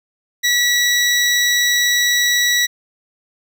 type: tone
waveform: 20% pulse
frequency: 1942 Hz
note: B6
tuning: 30 cents flat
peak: -8 dBFS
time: 0.43-2.67 s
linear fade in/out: 20 ms
effects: none

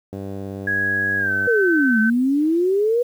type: click train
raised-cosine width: 2 ms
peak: -18 dBFS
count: 132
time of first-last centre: 0.13-1.468 s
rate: 97.9 Hz
type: tone with pitch glide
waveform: sine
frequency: 1661.2 to 1532.2 Hz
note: G#6 to G6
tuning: 0 to -40 cents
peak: -18 dBFS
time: 0.67-2.1 s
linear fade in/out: 5 ms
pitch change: -140 cents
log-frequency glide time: 1.18-1.32 s
type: exponential two-way sweep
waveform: sine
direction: down then up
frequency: 493.9 to 214.4 to 493.9 Hz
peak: -15 dBFS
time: 1.47-3.03 s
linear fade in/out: 10 ms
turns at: 2 s
effects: high-pass 60 Hz 12 dB/octave + 8-bit

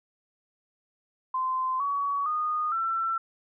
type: tone with pitch steps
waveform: sine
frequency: 1035 / 1128.7 / 1230.8 / 1342.2 Hz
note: C6 / C#6 / D#6 / E6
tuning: -19 / +31 / -19 / +31 cents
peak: -25 dBFS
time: 1.34-3.18 s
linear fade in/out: 5 ms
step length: 460 ms
effects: none

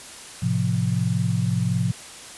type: chord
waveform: sine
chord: F major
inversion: first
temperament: equal with one note detuned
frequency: 109.24 / 130.81 / 174.61 Hz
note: A2 / C3 / F3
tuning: -12 / 0 / 0 cents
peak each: -24 dBFS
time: 0.42-1.92 s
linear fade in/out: 10 ms
effects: white hiss -40 dBFS RMS until 2.37 s + resampled to 24000 Hz

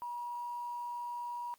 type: tone with quantisation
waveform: sine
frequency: 961 Hz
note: B5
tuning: 48 cents flat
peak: -37 dBFS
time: 0.02-1.54 s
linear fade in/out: 0 ms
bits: 10
effects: white hiss -69 dBFS RMS until 1.58 s + Opus 32 kbps

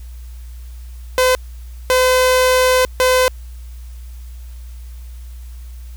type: tone bursts at uneven times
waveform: sawtooth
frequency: 510 Hz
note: C5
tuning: 44 cents flat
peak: -7 dBFS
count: 3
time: 1.18-1.35 / 1.9-2.85 / 3-3.28 s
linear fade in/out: 0 ms
effects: added 60 Hz sine -30 dBFS peak until 5.96 s + white hiss -50 dBFS RMS until 5.96 s

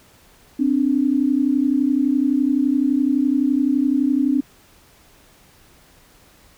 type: tone pair together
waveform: sine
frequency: 260 / 291.8 Hz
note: C4 / D4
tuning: -11 / -11 cents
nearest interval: major second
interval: 200 cents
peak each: -18 dBFS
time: 0.59-4.41 s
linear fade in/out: 10 ms
effects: pink hiss -52 dBFS RMS until 6.57 s

